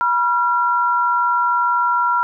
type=tone pair together; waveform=sine; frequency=971 / 1373.2 Hz; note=B5 / F6; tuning=-30 / -30 cents; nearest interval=tritone; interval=600 cents; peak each=-17 dBFS; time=0.01-2.23 s; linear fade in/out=0 ms; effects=none